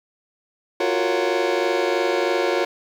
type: chord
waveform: sawtooth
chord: Gb major seventh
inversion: third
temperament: just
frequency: 346.9 / 370 / 462.5 / 555 Hz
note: F4 / Gb4 / Bb4 / Db5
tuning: -12 / 0 / -14 / +2 cents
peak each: -20 dBFS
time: 0.8-2.65 s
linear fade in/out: 5 ms
effects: low-pass 4000 Hz 12 dB/octave + 8-bit